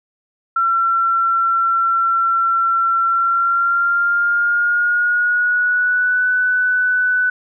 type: tone with pitch glide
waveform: sine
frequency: 1355 to 1494.8 Hz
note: E6 to F#6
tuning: +47 to +17 cents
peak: -13 dBFS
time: 0.56-7.3 s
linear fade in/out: 5 ms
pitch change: +170 cents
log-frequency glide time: 3.05-6.28 s
effects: none